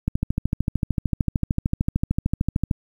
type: click train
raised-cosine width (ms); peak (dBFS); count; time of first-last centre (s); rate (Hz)
5; -8; 36; 0.08-2.712; 13.3
effects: 8-bit